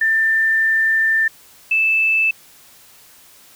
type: tone pair in turn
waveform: sine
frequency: 1786 / 2633 Hz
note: A6 / E7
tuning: +25 / -3 cents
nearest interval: perfect fifth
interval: 672 cents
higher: second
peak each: -13 dBFS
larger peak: neither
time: 0.01-1.28 / 1.71-2.31 s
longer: first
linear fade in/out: 5 ms
effects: white hiss -47 dBFS RMS until 3.55 s